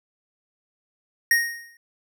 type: tone with exponential decay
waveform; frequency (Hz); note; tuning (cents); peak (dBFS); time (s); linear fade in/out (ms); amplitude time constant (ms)
square; 1864.7; A#6; 0; -14; 1.31-1.77; 2; 99
effects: none